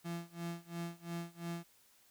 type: tone with tremolo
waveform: 35% pulse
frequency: 170 Hz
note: F3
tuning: 46 cents flat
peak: -36 dBFS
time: 0.04-1.64 s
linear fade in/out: 20 ms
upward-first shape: sine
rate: 2.9 Hz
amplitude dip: 95%
effects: white hiss -67 dBFS RMS until 2.1 s